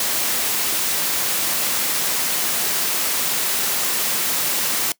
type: noise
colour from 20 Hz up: white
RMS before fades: -21 dBFS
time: 0-4.92 s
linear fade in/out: 2 ms
effects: noise-tail reverb RT60 0.1 s tail -21 dB re dry + high-pass 150 Hz 12 dB/octave